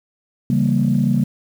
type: chord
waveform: sine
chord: C# diminished seventh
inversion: none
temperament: equal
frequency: 138.59 / 164.81 / 196 / 233.1 Hz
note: C#3 / E3 / G3 / Bb3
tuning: 0 / 0 / 0 / 0 cents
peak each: -18 / -24 / -18 / -18 dBFS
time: 0.5-1.24 s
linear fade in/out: 2 ms
effects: tanh soft clip ceiling -6 dBFS + 7-bit